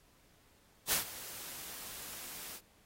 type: noise with ADSR envelope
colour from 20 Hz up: white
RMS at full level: -29 dBFS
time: 0.87-2.61 s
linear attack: 50 ms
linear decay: 120 ms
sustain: -17 dB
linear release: 60 ms
effects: pink hiss -67 dBFS RMS until 2.85 s + AAC 48 kbps